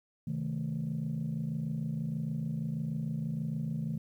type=chord; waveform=sine; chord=A diminished; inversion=first; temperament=just; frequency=132 / 158.4 / 220 Hz; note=C3 / Eb3 / A3; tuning=+16 / +31 / 0 cents; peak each=-37 / -33 / -36 dBFS; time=0.27-3.98 s; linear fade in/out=5 ms; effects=tanh soft clip ceiling -26 dBFS + 11-bit